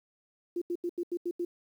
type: tone bursts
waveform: sine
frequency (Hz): 348.1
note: F4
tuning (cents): -6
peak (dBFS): -29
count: 7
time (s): 0.56-1.45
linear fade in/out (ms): 5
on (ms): 56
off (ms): 83
effects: 10-bit